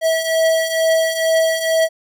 square beating tone pair, 647 / 649.2 Hz, E5 / E5, -32 / -27 cents, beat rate 2.2 Hz, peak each -21 / -16 dBFS, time 0.01-1.89 s, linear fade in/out 50 ms, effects none

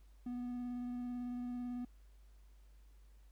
triangle tone with vibrato, 245.2 Hz, B3, 12 cents flat, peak -37 dBFS, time 0.26-1.85 s, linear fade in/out 5 ms, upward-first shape square, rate 18 Hz, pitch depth 10 cents each way, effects added 50 Hz sine -58 dBFS peak until 3.31 s + pink hiss -75 dBFS RMS until 3.31 s

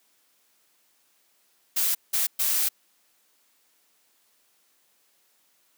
blue noise bursts at uneven times, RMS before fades -24 dBFS, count 3, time 1.76-1.95 / 2.13-2.27 / 2.39-2.69 s, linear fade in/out 10 ms, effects white hiss -66 dBFS RMS until 5.77 s + high-pass 200 Hz 12 dB/octave

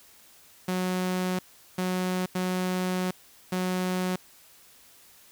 sawtooth tone bursts at uneven times, 183.4 Hz, F#3, 15 cents flat, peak -22 dBFS, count 4, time 0.68-1.39 / 1.78-2.26 / 2.35-3.11 / 3.52-4.16 s, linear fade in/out 5 ms, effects white hiss -55 dBFS RMS until 5.31 s

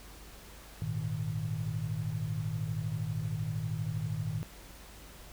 sine chord, Ab suspended second, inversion none, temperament equal, 103.83 / 116.54 / 155.56 Hz, Ab2 / Bb2 / Eb3, 0 / 0 / 0 cents, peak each -37 / -36 / -35 dBFS, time 0.82-4.43 s, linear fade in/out 0 ms, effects added 50 Hz sine -52 dBFS peak until 5.32 s + pink hiss -52 dBFS RMS until 5.32 s

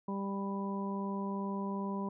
harmonic tone, 197.5 Hz, G3, 13 cents sharp, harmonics 1 / 2 / 3 / 4 / 5, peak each -35 / -42 / -47 / -50 / -41 dBFS, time 0.08-2.09 s, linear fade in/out 5 ms, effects none

